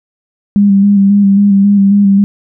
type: tone with vibrato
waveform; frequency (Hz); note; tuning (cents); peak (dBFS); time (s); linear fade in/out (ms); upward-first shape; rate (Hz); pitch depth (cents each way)
sine; 199.9; G3; +34; -4; 0.56-2.24; 0; square; 3.7; 25
effects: none